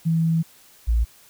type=tone pair in turn; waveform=sine; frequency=163.7 / 57.28 Hz; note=E3 / A#1; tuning=-12 / -30 cents; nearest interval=octave + tritone; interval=1818 cents; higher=first; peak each=-17 / -16 dBFS; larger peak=second; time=0.05-0.43 / 0.87-1.05 s; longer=first; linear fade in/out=20 ms; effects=white hiss -52 dBFS RMS until 1.29 s